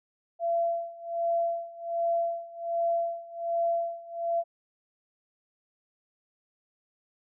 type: tone with tremolo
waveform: sine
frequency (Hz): 678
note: E5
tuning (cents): +49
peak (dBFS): -23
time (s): 0.39-4.44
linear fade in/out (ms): 50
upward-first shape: sine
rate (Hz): 1.3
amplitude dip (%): 90
effects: none